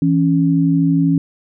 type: tone pair together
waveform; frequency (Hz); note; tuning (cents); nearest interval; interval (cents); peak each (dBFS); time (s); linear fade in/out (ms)
sine; 164.81 / 277.2; E3 / C#4; 0 / 0; major sixth; 900; -14 / -14; 0.02-1.18; 2
effects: none